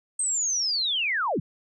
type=linear sweep; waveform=sine; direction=down; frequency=8440 to 103.83 Hz; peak=-23 dBFS; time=0.19-1.4 s; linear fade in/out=5 ms; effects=none